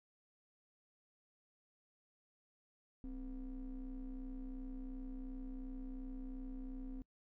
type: ring-modulated tone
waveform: triangle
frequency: 115.6 Hz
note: A#2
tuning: 14 cents flat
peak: -38 dBFS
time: 3.04-7.02 s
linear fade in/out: 0 ms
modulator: 147 Hz
effects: noise-tail reverb RT60 0.1 s tail -26 dB re dry